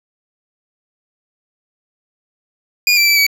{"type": "tone with pitch steps", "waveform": "25% pulse", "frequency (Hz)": [2433, 2340, 2322, 2274], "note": ["D#7", "D7", "D7", "C#7"], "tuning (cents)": [-39, -7, -20, 44], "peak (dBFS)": -6, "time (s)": [2.87, 3.266], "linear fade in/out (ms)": 2, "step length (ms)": 99, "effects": []}